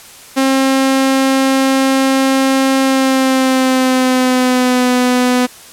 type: tone with pitch glide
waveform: sawtooth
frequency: 267.4 to 249.5 Hz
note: C4 to B3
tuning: +38 to +18 cents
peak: -6 dBFS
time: 0.36-5.47 s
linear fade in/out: 20 ms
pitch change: -120 cents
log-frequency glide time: 2.81-4.9 s
effects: white hiss -37 dBFS RMS until 5.72 s + low-pass 12000 Hz 12 dB/octave